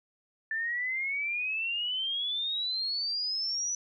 sine exponential sweep, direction up, 1760 to 5970 Hz, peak -29 dBFS, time 0.51-3.75 s, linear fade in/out 2 ms, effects none

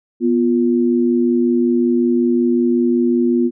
sine tone pair together, 244.5 / 349.9 Hz, B3 / F4, -17 / +3 cents, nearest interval tritone, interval 620 cents, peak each -14 / -16 dBFS, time 0.2-3.51 s, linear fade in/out 50 ms, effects none

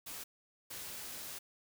white noise bursts at uneven times, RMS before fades -45 dBFS, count 2, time 0.06-0.24 / 0.7-1.39 s, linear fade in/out 10 ms, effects none

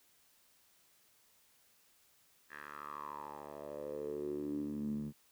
10% pulse tone with band-pass filter sweep, 73.42 Hz, D2, in tune, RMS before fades -42 dBFS, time 2.49-5.13 s, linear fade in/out 50 ms, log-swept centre 1700 to 180 Hz, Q 6.1, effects white hiss -69 dBFS RMS until 5.31 s

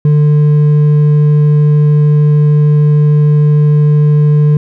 sine tone with hard clipping, 148.9 Hz, D3, 24 cents sharp, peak -6 dBFS, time 0.05-4.57 s, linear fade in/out 2 ms, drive 4 dB, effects none

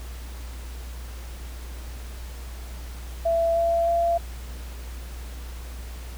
sine tone with pitch steps, 668 / 674.6 / 681.2 Hz, E5 / E5 / F5, +23 / +40 / -43 cents, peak -19 dBFS, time 3.25-4.18 s, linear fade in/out 10 ms, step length 310 ms, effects added 60 Hz sine -34 dBFS peak until 6.17 s + pink hiss -45 dBFS RMS until 6.17 s

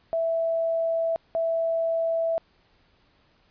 sine tone pair in turn, 659.3 / 659.3 Hz, E5 / E5, 0 / 0 cents, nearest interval unison, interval 0 cents, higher neither, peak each -22 dBFS, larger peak neither, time 0.13-1.16 / 1.35-2.38 s, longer neither, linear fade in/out 0 ms, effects pink hiss -63 dBFS RMS until 3.5 s + resampled to 11025 Hz

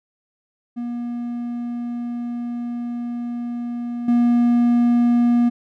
triangle tone with level steps, 239.3 Hz, A#3, 46 cents sharp, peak -22 / -11 dBFS, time 0.76-5.5 s, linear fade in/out 20 ms, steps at 4.08 s, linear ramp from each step 5 ms, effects none

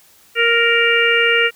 harmonic tone, 466.7 Hz, A#4, 2 cents sharp, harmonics 1 / 3 / 4 / 5 / 6, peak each -18 / -18 / -18 / -18 / -18 dBFS, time 0.35-1.51 s, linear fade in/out 50 ms, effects white hiss -50 dBFS RMS until 1.55 s

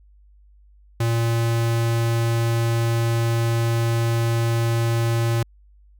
square tone, 115.8 Hz, A#2, 11 cents flat, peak -19 dBFS, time 1-5.43 s, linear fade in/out 5 ms, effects added 50 Hz sine -49 dBFS peak until 5.99 s

